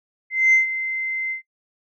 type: tone with ADSR envelope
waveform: sine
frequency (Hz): 2074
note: C7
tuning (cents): -16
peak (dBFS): -10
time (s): 0.3-1.42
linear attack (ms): 230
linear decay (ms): 130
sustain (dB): -13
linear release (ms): 110
effects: noise-tail reverb RT60 0.1 s tail -24 dB re dry + tanh soft clip ceiling -8 dBFS